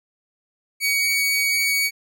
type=tone; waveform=sawtooth; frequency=2251 Hz; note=C#7; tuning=26 cents sharp; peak=-15 dBFS; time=0.8-1.91 s; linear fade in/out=50 ms; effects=none